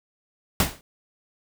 pink noise with exponential decay, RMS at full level -17 dBFS, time 0.6-0.81 s, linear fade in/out 2 ms, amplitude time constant 45 ms, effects none

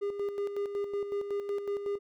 triangle tone with tremolo, 404.5 Hz, G#4, 46 cents flat, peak -27 dBFS, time 0.01-1.99 s, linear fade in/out 20 ms, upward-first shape square, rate 5.4 Hz, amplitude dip 55%, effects none

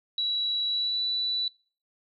sine tone with pitch glide, 3912 to 3960 Hz, B7 to B7, -17 to +4 cents, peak -25 dBFS, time 0.18-1.48 s, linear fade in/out 2 ms, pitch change +21 cents, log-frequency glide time 0.67-1.01 s, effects noise-tail reverb RT60 0.4 s tail -23 dB re dry

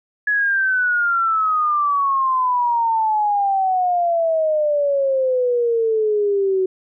sine exponential sweep, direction down, 1696 to 372 Hz, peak -15 dBFS, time 0.27-6.66 s, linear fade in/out 5 ms, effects none

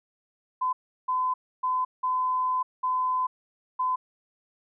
sine tone bursts at uneven times, 1017 Hz, C6, 50 cents flat, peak -23 dBFS, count 6, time 0.61-0.73 / 1.08-1.34 / 1.63-1.85 / 2.03-2.63 / 2.83-3.27 / 3.79-3.96 s, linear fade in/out 10 ms, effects none

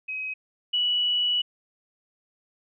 sine tone pair in turn, 2535 / 2944 Hz, D#7 / F#7, +32 / -9 cents, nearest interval minor third, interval 259 cents, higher second, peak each -29 / -21 dBFS, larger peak second, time 0.08-0.34 / 0.73-1.42 s, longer second, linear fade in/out 10 ms, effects none

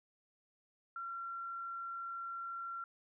sine tone, 1367 Hz, F6, 37 cents flat, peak -40 dBFS, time 0.96-2.84 s, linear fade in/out 2 ms, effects none

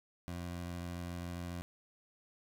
20% pulse tone with vibrato, 87.31 Hz, F2, in tune, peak -35 dBFS, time 0.28-1.62 s, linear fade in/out 0 ms, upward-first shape square, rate 13 Hz, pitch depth 12 cents each way, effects none

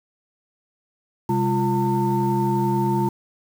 sine tone cluster, 130.3 / 201.4 / 346.8 / 903 Hz, C3 / G3 / F4 / A5, -7 / +47 / -12 / +45 cents, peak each -23 dBFS, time 1.29-3.09 s, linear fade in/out 5 ms, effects tanh soft clip ceiling -10 dBFS + 7-bit

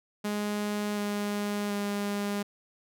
sawtooth tone with pitch steps, 207.7 / 205.6 / 203.4 Hz, G#3 / G#3 / G#3, 0 / -17 / -36 cents, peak -25 dBFS, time 0.24-2.43 s, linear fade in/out 10 ms, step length 730 ms, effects none

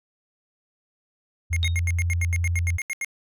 sine tone with pitch glide, 84.2 to 86.07 Hz, E2 to F2, +37 to -25 cents, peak -21 dBFS, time 1.5-2.78 s, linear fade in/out 20 ms, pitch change +38 cents, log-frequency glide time 1.69-1.76 s
square tone bursts, 2142 Hz, C7, 40 cents sharp, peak -26 dBFS, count 14, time 1.53-3.046 s, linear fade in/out 0 ms, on 34 ms, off 80 ms
sine tone with exponential decay, 3729 Hz, A#7, in tune, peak -21 dBFS, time 1.63-1.79 s, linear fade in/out 0 ms, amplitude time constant 33 ms
effects resampled to 32000 Hz

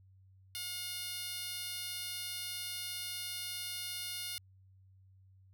10% pulse tone with high-pass filter, 717 Hz, F5, 45 cents sharp, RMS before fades -41 dBFS, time 0.55-4.38 s, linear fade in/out 0 ms, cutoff 3600 Hz, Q 0.58, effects added 95 Hz sine -59 dBFS peak until 5.53 s

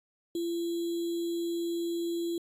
sine tone with sample-and-hold, 339.9 Hz, F4, 47 cents flat, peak -29 dBFS, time 0.35-2.38 s, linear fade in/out 2 ms, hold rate 3675 Hz, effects AAC 64 kbps

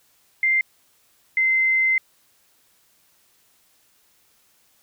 sine tone pair in turn, 2093 / 2071 Hz, C7 / C7, 0 / -18 cents, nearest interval unison, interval 18 cents, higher first, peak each -16 dBFS, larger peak neither, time 0.43-0.61 / 1.37-1.98 s, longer second, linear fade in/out 2 ms, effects white hiss -61 dBFS RMS until 4.82 s

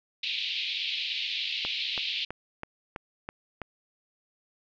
white band-pass noise, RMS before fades -32 dBFS, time 0.23-2.25 s, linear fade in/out 5 ms, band 2400 to 4100 Hz, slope 48 dB/octave
click train, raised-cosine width 0.5 ms, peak -20 dBFS, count 7, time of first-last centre 1.65-3.617 s, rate 3.05 Hz
effects none

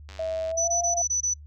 click train, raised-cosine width 0.2 ms, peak -27 dBFS, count 42, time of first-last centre 0.09-0.514 s, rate 96.7 Hz
sine tone with pitch glide, 646 to 692.4 Hz, E5 to F5, -35 to -15 cents, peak -26 dBFS, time 0.19-1.02 s, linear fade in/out 5 ms, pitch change +120 cents, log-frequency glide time 0.48-0.76 s
sine tone bursts, 5970 Hz, F#8, 15 cents sharp, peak -22 dBFS, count 6, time 0.57-1.34 s, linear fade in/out 10 ms, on 110 ms, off 22 ms
effects noise-tail reverb RT60 0.1 s tail -25 dB re dry + added 74 Hz sine -42 dBFS peak until 1.46 s

